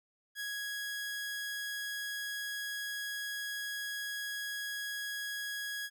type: tone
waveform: sawtooth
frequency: 1661.2 Hz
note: G#6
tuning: in tune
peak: -33 dBFS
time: 0.35-5.9 s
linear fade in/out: 50 ms
effects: none